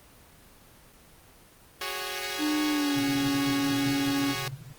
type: chord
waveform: 5% pulse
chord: F# suspended second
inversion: none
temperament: equal with one note detuned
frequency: 370 / 412.4 / 554.4 Hz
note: F#4 / G#4 / C#5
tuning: 0 / -12 / 0 cents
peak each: -24 dBFS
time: 1.81-4.48 s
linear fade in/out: 2 ms
type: tone with pitch glide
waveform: triangle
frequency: 301.5 to 279.7 Hz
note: D4 to C#4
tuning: +46 to +16 cents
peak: -23 dBFS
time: 2.38-4.35 s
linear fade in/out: 50 ms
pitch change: -130 cents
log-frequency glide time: 2.67-3.02 s
type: band-pass noise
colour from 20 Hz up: pink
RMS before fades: -39 dBFS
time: 2.95-4.73 s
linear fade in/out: 20 ms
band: 120 to 150 Hz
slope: 96 dB/octave
effects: pink hiss -54 dBFS RMS until 4.78 s + Opus 24 kbps